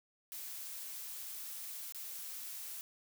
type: noise with dropouts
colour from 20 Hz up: blue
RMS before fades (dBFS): -45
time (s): 0.32-2.81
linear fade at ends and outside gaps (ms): 0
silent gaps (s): 1.923-1.947
effects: none